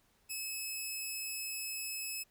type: tone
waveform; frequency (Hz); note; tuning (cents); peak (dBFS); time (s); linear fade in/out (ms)
10% pulse; 2587; E7; -33; -29; 0.29-2.24; 20
effects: pink hiss -71 dBFS RMS until 2.3 s